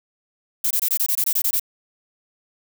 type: noise bursts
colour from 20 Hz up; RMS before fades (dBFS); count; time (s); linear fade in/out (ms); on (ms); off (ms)
violet; -20; 11; 0.64-1.597; 5; 67; 22
effects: none